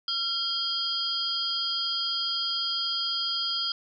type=tone cluster; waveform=sine; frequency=1368 / 3218 / 4331 / 4868 Hz; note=F6 / G7 / C#8 / D#8; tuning=-36 / +45 / -41 / -39 cents; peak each=-37 / -31 / -35 / -29 dBFS; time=0.08-3.72 s; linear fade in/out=2 ms; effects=none